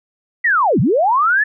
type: linear two-way sweep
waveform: sine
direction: down then up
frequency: 2000 to 106.2 to 1777 Hz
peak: -11 dBFS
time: 0.44-1.44 s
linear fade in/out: 10 ms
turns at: 0.8 s
effects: none